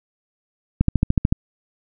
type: click train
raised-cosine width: 5 ms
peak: -3 dBFS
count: 8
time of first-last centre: 0.81-1.325 s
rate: 13.6 Hz
effects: none